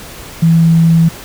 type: tone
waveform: sine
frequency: 164.81 Hz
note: E3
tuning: in tune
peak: -5 dBFS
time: 0.42-1.09 s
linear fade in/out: 10 ms
effects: pink hiss -31 dBFS RMS until 1.24 s